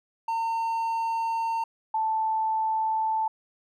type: tone pair in turn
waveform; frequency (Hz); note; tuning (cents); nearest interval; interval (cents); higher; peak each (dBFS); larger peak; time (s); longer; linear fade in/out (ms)
triangle / sine; 910 / 880.5; A#5 / A5; -42 / +1; minor second; 57; first; -23; neither; 0.28-1.64 / 1.94-3.28; first; 5
effects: none